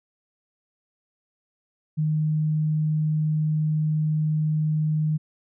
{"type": "tone", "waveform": "sine", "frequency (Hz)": 154.3, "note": "D#3", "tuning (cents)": -14, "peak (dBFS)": -20, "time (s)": [1.97, 5.18], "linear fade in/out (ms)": 20, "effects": []}